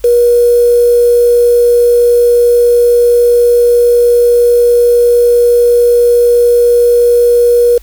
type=tone with quantisation; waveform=sine; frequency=479.9 Hz; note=B4; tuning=50 cents flat; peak=-4 dBFS; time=0.04-7.78 s; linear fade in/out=5 ms; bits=4; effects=added 50 Hz sine -32 dBFS peak until 7.82 s + white hiss -45 dBFS RMS until 7.82 s